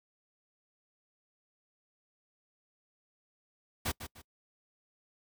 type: noise with echo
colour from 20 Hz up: pink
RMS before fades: -33 dBFS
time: 3.85-3.92 s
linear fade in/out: 10 ms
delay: 150 ms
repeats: 2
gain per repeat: -10 dB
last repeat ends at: 4.22 s
effects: noise-tail reverb RT60 0.1 s tail -24 dB re dry